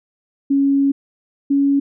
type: tone pair in turn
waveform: sine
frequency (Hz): 277.2 / 279.5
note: C#4 / C#4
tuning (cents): 0 / +14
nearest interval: unison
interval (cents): 14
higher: second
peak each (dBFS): -12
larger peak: neither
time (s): 0.5-0.92 / 1.5-1.8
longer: first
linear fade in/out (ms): 10
effects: none